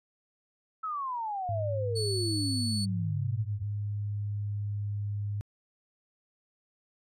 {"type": "exponential sweep", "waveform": "sine", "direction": "down", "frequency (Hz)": [1318.5, 93.5], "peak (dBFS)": -31, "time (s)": [0.83, 3.63], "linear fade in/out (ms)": 10}
{"type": "tone with pitch glide", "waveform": "sine", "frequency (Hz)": [103.83, 102.64], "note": ["G#2", "G#2"], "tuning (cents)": [0, -20], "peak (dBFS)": -30, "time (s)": [1.49, 5.41], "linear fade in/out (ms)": 0, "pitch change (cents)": -20, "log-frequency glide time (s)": [2.64, 4.98]}
{"type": "tone", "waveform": "35% pulse", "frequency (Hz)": 4435, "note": "C#8", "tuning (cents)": 0, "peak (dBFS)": -31, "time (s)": [1.95, 2.86], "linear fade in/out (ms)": 20}
{"effects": ["resampled to 32000 Hz"]}